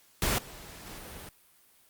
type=noise with level steps; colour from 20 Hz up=pink; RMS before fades=-28 / -47 / -44 dBFS; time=0.22-1.29 s; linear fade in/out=2 ms; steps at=0.38 / 0.86 s; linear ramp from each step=5 ms; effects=white hiss -62 dBFS RMS until 1.89 s + Opus 48 kbps